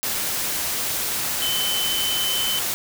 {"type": "tone in noise", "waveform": "sine", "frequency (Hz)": 3052, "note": "G7", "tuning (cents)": -47, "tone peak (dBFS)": -23, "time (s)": [1.42, 2.59], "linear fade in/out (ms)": 0, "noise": "white", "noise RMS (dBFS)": -25, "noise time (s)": [0.03, 2.74], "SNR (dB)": -1, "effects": []}